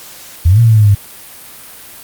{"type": "exponential two-way sweep", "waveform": "sine", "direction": "up then down", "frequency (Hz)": [78, 118.2, 99], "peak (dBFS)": -4, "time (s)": [0.45, 0.95], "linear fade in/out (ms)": 10, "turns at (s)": 0.6, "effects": ["white hiss -34 dBFS RMS until 2.03 s", "Opus 48 kbps"]}